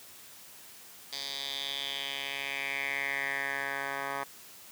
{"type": "tone with band-pass filter sweep", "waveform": "10% pulse", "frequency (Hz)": 138.59, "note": "C#3", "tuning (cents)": 0, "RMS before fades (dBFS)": -35, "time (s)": [1.12, 4.24], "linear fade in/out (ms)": 10, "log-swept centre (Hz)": [4400, 1300], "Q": 4.4, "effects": ["white hiss -51 dBFS RMS until 4.71 s", "high-pass 80 Hz 12 dB/octave"]}